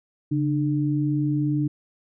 sine tone pair together, 141.5 / 299.8 Hz, C#3 / D4, +36 / +36 cents, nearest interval octave + minor second, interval 1300 cents, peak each -23 dBFS, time 0.31-1.68 s, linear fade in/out 10 ms, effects none

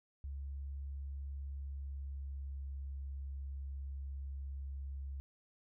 sine tone with pitch glide, 69.3 to 68.54 Hz, C#2 to C#2, 0 to -19 cents, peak -40 dBFS, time 0.24-5.2 s, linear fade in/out 0 ms, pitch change -19 cents, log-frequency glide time 1.46-2.71 s, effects none

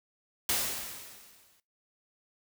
white noise with exponential decay, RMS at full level -27 dBFS, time 0.49-1.6 s, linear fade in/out 2 ms, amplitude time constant 240 ms, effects noise-tail reverb RT60 0.2 s tail -18 dB re dry

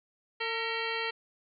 harmonic tone with a mistuned harmonic, 453 Hz, A#4, 50 cents flat, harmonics 1 / 2 / 3 / 4 / 5 / 6 / 7 / 9 / 10, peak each -37 / -39 / -40 / -37 / -39 / -39 / -40 / -43 / -47 dBFS, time 0.4-1.11 s, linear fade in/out 10 ms, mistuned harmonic 4, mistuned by +72 cents, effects none

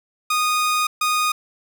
sawtooth tone bursts at uneven times, 1236 Hz, D#6, 12 cents flat, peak -14 dBFS, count 2, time 0.3-0.87 / 1.01-1.32 s, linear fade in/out 5 ms, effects none

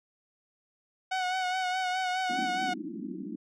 sawtooth tone with vibrato, 740 Hz, F#5, in tune, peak -24 dBFS, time 1.11-2.74 s, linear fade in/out 10 ms, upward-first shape sine, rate 4.8 Hz, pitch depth 34 cents each way
white band-pass noise, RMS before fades -38 dBFS, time 2.29-3.36 s, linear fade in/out 10 ms, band 180 to 350 Hz, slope 96 dB/octave
effects low-pass 5000 Hz 12 dB/octave

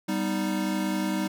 square chord, G augmented, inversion none, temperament equal, 196 / 246.9 / 311.1 Hz, G3 / B3 / D#4, 0 / 0 / 0 cents, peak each -29 / -35 / -30 dBFS, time 0.08-1.28 s, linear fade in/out 10 ms, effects none

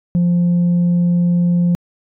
sine tone, 174.61 Hz, F3, in tune, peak -9 dBFS, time 0.15-1.75 s, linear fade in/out 0 ms, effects tanh soft clip ceiling -10 dBFS

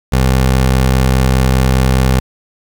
20% pulse tone, 64.9 Hz, C2, 13 cents flat, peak -4 dBFS, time 0.12-2.2 s, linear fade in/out 10 ms, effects 7-bit

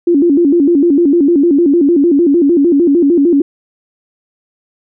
sine tone with vibrato, 311.6 Hz, D#4, 3 cents sharp, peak -6 dBFS, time 0.07-3.42 s, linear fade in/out 5 ms, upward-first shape square, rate 6.6 Hz, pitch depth 180 cents each way, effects none

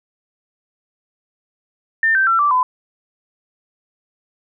sine tone with pitch steps, 1800 / 1558 / 1348.5 / 1167.2 / 1010.2 Hz, A6 / G6 / E6 / D6 / B5, +39 / -11 / +39 / -11 / +39 cents, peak -12 dBFS, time 2.03-2.63 s, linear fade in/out 2 ms, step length 120 ms, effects none

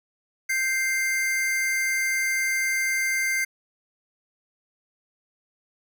square tone pair together, 1568 / 2096 Hz, G6 / C7, 0 / +2 cents, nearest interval perfect fourth, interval 502 cents, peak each -30 / -24 dBFS, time 0.49-3.45 s, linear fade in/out 10 ms, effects none

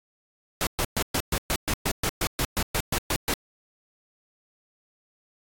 pink noise bursts, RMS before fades -25 dBFS, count 16, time 0.61-3.338 s, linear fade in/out 0 ms, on 58 ms, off 120 ms, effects AAC 64 kbps

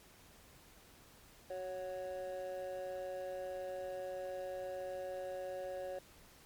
triangle tone with amplitude modulation, 554.4 Hz, C#5, in tune, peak -34 dBFS, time 1.5-5.99 s, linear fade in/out 5 ms, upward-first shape sine, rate 182 Hz, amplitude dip 85%, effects pink hiss -61 dBFS RMS until 6.45 s + MP3 96 kbps

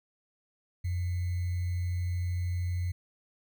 sine tone with sample-and-hold, 88.7 Hz, F2, 27 cents sharp, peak -28 dBFS, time 0.84-2.92 s, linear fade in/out 10 ms, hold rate 2100 Hz, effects none

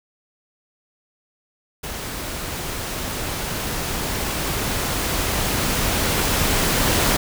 pink noise with level ramp, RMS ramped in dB -30 to -18 dBFS, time 1.83-7.17 s, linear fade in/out 10 ms, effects none

